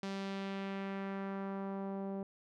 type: tone with low-pass filter sweep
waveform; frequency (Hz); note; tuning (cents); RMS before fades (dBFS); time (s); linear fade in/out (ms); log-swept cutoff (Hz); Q
sawtooth; 195.4; G3; -5; -40; 0.03-2.23; 2; 5200 to 640; 1.2
effects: none